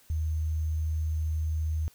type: tone with sample-and-hold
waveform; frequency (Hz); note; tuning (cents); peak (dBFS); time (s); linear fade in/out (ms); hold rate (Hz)
sine; 78.6; D#2; +18; -26; 0.1-1.88; 0; 6300
effects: white hiss -60 dBFS RMS until 1.94 s